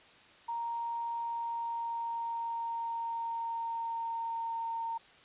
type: tone with pitch glide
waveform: sine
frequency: 932.3 to 916.3 Hz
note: A#5 to A#5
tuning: 0 to -30 cents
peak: -33 dBFS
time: 0.48-4.98 s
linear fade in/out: 10 ms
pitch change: -30 cents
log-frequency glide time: 1.11-4.66 s
effects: white hiss -58 dBFS RMS until 5.24 s + resampled to 8000 Hz